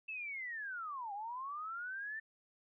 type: linear two-way sweep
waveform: sine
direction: down then up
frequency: 2660 to 784 to 1798 Hz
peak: -40 dBFS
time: 0.08-2.2 s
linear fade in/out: 10 ms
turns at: 1.13 s
effects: none